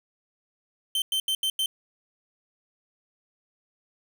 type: tone bursts at uneven times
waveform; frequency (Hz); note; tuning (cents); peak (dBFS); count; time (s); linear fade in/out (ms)
45% pulse; 3102; G7; -19; -23; 5; 0.95-1.02 / 1.12-1.2 / 1.28-1.35 / 1.43-1.5 / 1.59-1.66; 2
effects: none